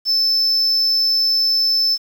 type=tone; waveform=sine; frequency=5270 Hz; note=E8; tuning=1 cent flat; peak=-11 dBFS; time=0.05-1.98 s; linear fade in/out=50 ms; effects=tanh soft clip ceiling -13 dBFS + 7-bit